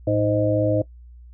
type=harmonic tone with a mistuned harmonic; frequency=103.83 Hz; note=G#2; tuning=in tune; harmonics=1 / 3 / 5 / 6; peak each=-23 / -23 / -23 / -23 dBFS; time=0.07-0.82 s; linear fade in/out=5 ms; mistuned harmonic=1; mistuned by=+110 cents; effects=noise-tail reverb RT60 0.1 s tail -19 dB re dry + added 60 Hz sine -41 dBFS peak until 1.33 s